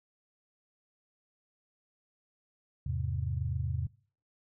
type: chord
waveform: sine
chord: E augmented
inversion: none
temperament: equal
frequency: 82.41 / 103.83 / 130.81 Hz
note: E2 / G#2 / B#2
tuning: 0 / 0 / 0 cents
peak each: -34 / -36 / -34 dBFS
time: 2.86-3.87 s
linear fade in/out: 5 ms
effects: noise-tail reverb RT60 0.5 s tail -25 dB re dry